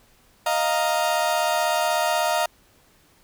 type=chord; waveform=35% pulse; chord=Eb suspended second; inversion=none; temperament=equal; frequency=622.3 / 698.5 / 932.3 Hz; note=Eb5 / F5 / Bb5; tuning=0 / 0 / 0 cents; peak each=-23 / -22 / -24 dBFS; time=0.46-2.46 s; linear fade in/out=5 ms; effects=pink hiss -58 dBFS RMS until 3.23 s